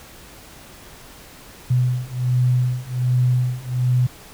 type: beating tone pair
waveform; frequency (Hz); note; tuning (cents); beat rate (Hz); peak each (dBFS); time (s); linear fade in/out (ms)
sine; 124.5 / 125.8; B2 / B2; +14 / +32; 1.3; -20 / -19; 1.7-4.07; 10
effects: pink hiss -43 dBFS RMS until 4.33 s